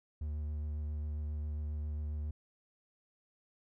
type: tone with vibrato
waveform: triangle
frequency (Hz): 75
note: D2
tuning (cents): +37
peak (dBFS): -33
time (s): 0.21-2.31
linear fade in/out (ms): 5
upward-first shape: sine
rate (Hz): 7.4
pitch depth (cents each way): 16
effects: none